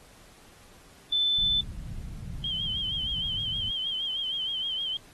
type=tone; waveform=sine; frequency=3520 Hz; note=A7; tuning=in tune; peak=-22 dBFS; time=1.12-1.61 s; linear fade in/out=5 ms
type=low-pass noise; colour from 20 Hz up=pink; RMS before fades=-38 dBFS; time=1.38-3.71 s; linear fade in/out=5 ms; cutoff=180 Hz; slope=24 dB/octave
type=tone with vibrato; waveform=sine; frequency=3145 Hz; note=G7; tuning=5 cents sharp; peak=-28 dBFS; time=2.44-4.97 s; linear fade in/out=2 ms; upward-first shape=sine; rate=6.4 Hz; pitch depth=66 cents each way
effects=pink hiss -55 dBFS RMS until 5.13 s + AAC 32 kbps